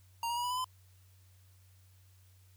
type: tone with pitch steps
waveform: square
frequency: 932.3 / 949.1 / 966.3 / 983.8 / 1001.5 / 1019.6 Hz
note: A#5 / A#5 / B5 / B5 / B5 / C6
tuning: 0 / +31 / -38 / -7 / +24 / -45 cents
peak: -33 dBFS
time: 0.23-0.644 s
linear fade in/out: 2 ms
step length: 69 ms
effects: added 93 Hz sine -59 dBFS peak until 2.56 s + white hiss -69 dBFS RMS until 2.56 s